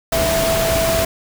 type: tone in noise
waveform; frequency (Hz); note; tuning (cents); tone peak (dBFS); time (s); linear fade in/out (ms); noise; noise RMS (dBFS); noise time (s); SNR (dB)
sine; 659.3; E5; 0; -17; 0.12-1.05; 5; pink; -20; 0.12-1.05; 0
effects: none